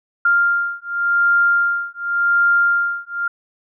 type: beating tone pair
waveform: sine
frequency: 1396.9 / 1397.79 Hz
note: F6 / F6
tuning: 0 / +1 cents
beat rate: 0.89 Hz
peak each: -17 dBFS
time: 0.25-3.28 s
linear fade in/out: 5 ms
effects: none